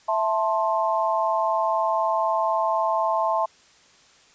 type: chord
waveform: sine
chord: A minor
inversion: second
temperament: just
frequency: 660 / 880 / 1056 Hz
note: E5 / A5 / C6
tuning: +2 / 0 / +16 cents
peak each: -24 / -24 / -25 dBFS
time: 0.08-3.46 s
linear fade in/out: 10 ms
effects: white hiss -55 dBFS RMS until 4.34 s + resampled to 16000 Hz